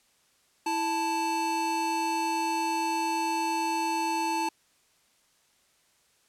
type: tone pair together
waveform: square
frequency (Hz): 329.6 / 880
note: E4 / A5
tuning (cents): 0 / 0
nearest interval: octave + perfect fourth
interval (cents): 1700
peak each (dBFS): -33 / -28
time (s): 0.66-4.49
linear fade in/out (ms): 5
effects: white hiss -66 dBFS RMS until 6.28 s + low-pass 10000 Hz 12 dB/octave